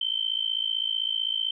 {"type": "tone with amplitude modulation", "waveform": "sine", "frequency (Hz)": 3100, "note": "G7", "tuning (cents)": -20, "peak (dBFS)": -21, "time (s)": [0.01, 1.51], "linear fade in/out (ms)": 5, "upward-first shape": "sine", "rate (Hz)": 55.7, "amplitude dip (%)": 90, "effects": []}